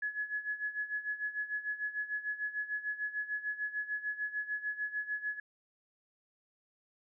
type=tone with tremolo; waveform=sine; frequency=1696 Hz; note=G#6; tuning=36 cents sharp; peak=-31 dBFS; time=0.02-5.4 s; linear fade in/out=5 ms; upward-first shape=sine; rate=6.7 Hz; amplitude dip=80%; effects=none